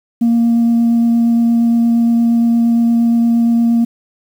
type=tone with vibrato; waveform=sine; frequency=233.1 Hz; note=A#3; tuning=in tune; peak=-7 dBFS; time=0.21-3.85 s; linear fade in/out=10 ms; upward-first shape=sine; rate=8.6 Hz; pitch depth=8 cents each way; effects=tanh soft clip ceiling -7 dBFS + 7-bit